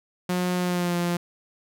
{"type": "tone with pitch glide", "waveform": "sawtooth", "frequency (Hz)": [179.8, 173.98], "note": ["F#3", "F3"], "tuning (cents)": [-49, -6], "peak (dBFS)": -19, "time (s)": [0.29, 1.17], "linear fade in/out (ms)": 5, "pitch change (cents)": -57, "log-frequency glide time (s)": [0.62, 0.96], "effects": []}